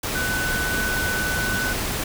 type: tone in noise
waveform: sine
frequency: 1499 Hz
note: F#6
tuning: 22 cents sharp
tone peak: -24 dBFS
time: 0.15-1.73 s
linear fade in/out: 5 ms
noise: pink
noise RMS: -26 dBFS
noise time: 0.03-2.04 s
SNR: -1 dB
effects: none